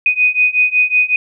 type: beating tone pair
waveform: sine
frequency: 2489 / 2494.4 Hz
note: D#7 / D#7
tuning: 0 / +4 cents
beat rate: 5.4 Hz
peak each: -14 / -13 dBFS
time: 0.06-1.16 s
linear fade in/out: 2 ms
effects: none